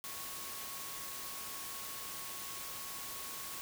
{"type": "tone in noise", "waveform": "sine", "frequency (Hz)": 1100, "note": "C#6", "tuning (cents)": -14, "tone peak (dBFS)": -52, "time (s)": [0.04, 3.61], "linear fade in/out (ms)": 0, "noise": "white", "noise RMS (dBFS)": -44, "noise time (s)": [0.04, 3.61], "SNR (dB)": -11, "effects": []}